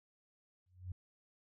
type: tone with exponential growth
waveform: sine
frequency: 90.9 Hz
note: F#2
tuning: 30 cents flat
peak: -37 dBFS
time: 0.66-0.92 s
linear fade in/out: 5 ms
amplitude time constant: 56 ms
effects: none